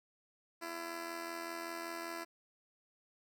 10% pulse tone with amplitude modulation, 336 Hz, E4, 33 cents sharp, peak -30 dBFS, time 0.61-2.25 s, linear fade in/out 20 ms, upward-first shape sine, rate 85.2 Hz, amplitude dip 55%, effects none

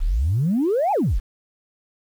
sine exponential two-way sweep, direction up then down, 30.87 to 872 to 30.87 Hz, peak -16 dBFS, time 0-1.2 s, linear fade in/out 20 ms, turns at 0.92 s, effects tanh soft clip ceiling -13 dBFS + 8-bit

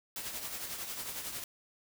white noise with tremolo, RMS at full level -38 dBFS, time 0.16-1.44 s, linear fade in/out 2 ms, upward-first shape triangle, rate 11 Hz, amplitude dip 55%, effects none

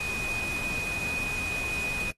sine tone in noise, 2489 Hz, D#7, in tune, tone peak -30 dBFS, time 0-2.11 s, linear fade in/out 5 ms, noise pink, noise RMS -37 dBFS, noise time 0-2.11 s, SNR +4 dB, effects noise-tail reverb RT60 0.1 s tail -18 dB re dry + AAC 32 kbps

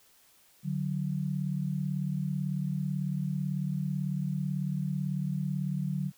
sine tone pair together, 147.11 / 185.2 Hz, D3 / F#3, +3 / +2 cents, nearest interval major third, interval 399 cents, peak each -31 / -32 dBFS, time 0.63-6.12 s, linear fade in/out 50 ms, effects white hiss -62 dBFS RMS until 6.17 s

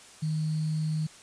sine tone with sample-and-hold, 156.1 Hz, D#3, 6 cents sharp, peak -26 dBFS, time 0.22-1.07 s, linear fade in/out 10 ms, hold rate 4410 Hz, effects white hiss -51 dBFS RMS until 1.22 s + resampled to 22050 Hz

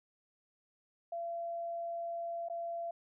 sine tone with dropouts, 680 Hz, F5, 46 cents flat, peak -36 dBFS, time 1.12-2.91 s, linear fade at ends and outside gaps 5 ms, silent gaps 2.486-2.498 s, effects none

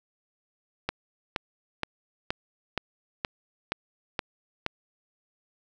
click train, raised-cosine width 0.3 ms, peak -11 dBFS, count 9, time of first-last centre 0.89-4.664 s, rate 2.12 Hz, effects none

